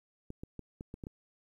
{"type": "clicks", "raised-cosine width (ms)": 3, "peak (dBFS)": -29, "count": 7, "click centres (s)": [0.304, 0.435, 0.593, 0.809, 0.941, 1.038, 1.069], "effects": ["11-bit"]}